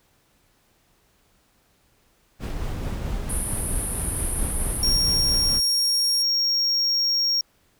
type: noise with tremolo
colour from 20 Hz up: brown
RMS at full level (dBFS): -26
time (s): 2.39-5.61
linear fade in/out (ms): 50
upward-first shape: sine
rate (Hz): 4.5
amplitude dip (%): 25
type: band-pass noise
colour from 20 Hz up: white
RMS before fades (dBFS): -31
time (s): 3.29-6.23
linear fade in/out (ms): 10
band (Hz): 9300 to 11000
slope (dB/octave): 96
type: tone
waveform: triangle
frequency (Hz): 5570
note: F8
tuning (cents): -5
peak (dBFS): -18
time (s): 4.83-7.41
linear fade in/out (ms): 2
effects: pink hiss -63 dBFS RMS until 7.79 s